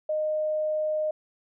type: tone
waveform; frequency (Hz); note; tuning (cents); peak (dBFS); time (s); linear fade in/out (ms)
sine; 616; D#5; -17; -24; 0.09-1.11; 5
effects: none